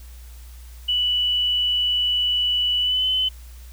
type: tone with pitch glide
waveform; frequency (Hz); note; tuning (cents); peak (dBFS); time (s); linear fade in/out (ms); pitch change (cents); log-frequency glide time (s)
sine; 2960 to 3034; F#7 to F#7; 0 to +43; -18; 0.88-3.29; 10; +43; 2.8-3.06
effects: added 60 Hz sine -38 dBFS peak until 3.72 s + white hiss -51 dBFS RMS until 3.72 s